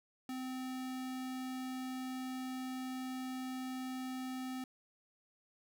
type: tone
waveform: square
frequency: 257.9 Hz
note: C4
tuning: 25 cents flat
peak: -40 dBFS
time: 0.29-4.64 s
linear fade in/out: 2 ms
effects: none